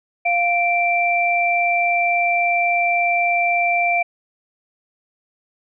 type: tone pair together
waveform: sine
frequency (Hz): 698.4 / 2349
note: F5 / D7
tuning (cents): 0 / 0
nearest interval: octave + major sixth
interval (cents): 2100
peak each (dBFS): -18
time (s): 0.25-4.03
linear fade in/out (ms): 10
effects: none